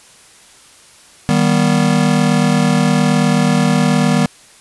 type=chord; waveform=square; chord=Eb augmented; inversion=none; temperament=just; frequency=155.56 / 194.45 / 243.1 Hz; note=Eb3 / G3 / B3; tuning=0 / -14 / -27 cents; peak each=-16 dBFS; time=1.29-4.26 s; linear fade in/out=0 ms; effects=white hiss -44 dBFS RMS until 4.6 s + resampled to 24000 Hz